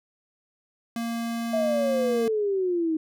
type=tone; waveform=square; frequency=231.8 Hz; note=A#3; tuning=10 cents flat; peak=-28 dBFS; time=0.96-2.28 s; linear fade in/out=2 ms
type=exponential sweep; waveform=sine; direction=down; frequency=659.3 to 311.6 Hz; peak=-22 dBFS; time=1.53-2.97 s; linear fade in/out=5 ms
effects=none